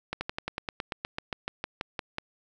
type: slowing click train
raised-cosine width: 0.3 ms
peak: -15 dBFS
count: 17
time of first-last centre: 0.13-2.184 s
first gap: 80 ms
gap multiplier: 1.06
effects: none